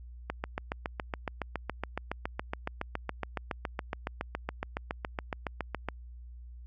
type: click train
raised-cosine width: 0.5 ms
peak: -17 dBFS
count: 41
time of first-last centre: 0.3-5.887 s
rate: 7.16 Hz
effects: added 60 Hz sine -44 dBFS peak until 6.66 s